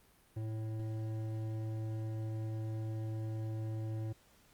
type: tone with hard clipping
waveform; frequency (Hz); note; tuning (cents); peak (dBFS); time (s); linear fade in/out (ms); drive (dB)
sine; 110; A2; 0; -38; 0.36-4.13; 10; 11
effects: pink hiss -66 dBFS RMS until 4.53 s + Opus 32 kbps